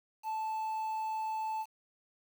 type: tone with quantisation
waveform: triangle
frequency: 877 Hz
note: A5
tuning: 6 cents flat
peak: -31 dBFS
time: 0.23-1.66 s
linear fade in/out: 50 ms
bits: 9
effects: none